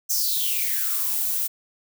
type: noise with high-pass filter sweep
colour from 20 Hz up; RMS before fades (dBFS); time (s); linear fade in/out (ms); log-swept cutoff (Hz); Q
violet; -24; 0.09-1.48; 20; 6200 to 430; 7.4
effects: none